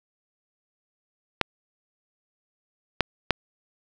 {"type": "clicks", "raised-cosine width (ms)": 0.3, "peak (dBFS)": -3, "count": 3, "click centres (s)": [1.413, 3.007, 3.307], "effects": []}